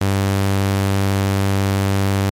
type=tone; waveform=sawtooth; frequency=98 Hz; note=G2; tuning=in tune; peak=-11 dBFS; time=0.01-2.3 s; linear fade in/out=5 ms; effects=MP3 64 kbps